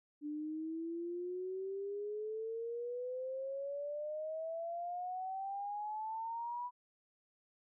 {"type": "exponential sweep", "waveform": "sine", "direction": "up", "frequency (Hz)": [293.7, 987.8], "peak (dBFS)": -38, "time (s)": [0.21, 6.71], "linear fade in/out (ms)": 50, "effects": []}